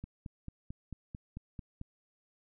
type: click train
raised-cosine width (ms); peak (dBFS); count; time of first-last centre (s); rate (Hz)
5; -29; 9; 0.04-1.814; 4.51
effects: none